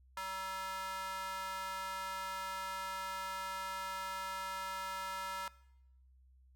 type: tone with high-pass filter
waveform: square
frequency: 190.2 Hz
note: F#3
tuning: 48 cents sharp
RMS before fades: -41 dBFS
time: 0.17-5.48 s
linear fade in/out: 2 ms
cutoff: 1100 Hz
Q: 3.2
effects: noise-tail reverb RT60 0.8 s tail -20 dB re dry + added 64 Hz sine -61 dBFS peak until 6.55 s